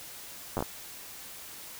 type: slowing click train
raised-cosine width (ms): 1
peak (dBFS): -16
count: 5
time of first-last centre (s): 0.57-0.625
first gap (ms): 9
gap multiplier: 1.29
effects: white hiss -45 dBFS RMS until 1.79 s